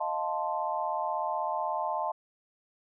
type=chord; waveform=sine; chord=F dominant seventh; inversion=third; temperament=equal; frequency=622.3 / 698.5 / 880 / 1046.5 Hz; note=Eb5 / F5 / A5 / C6; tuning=0 / 0 / 0 / 0 cents; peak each=-35 / -35 / -32 / -35 dBFS; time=0-2.12 s; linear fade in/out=10 ms; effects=none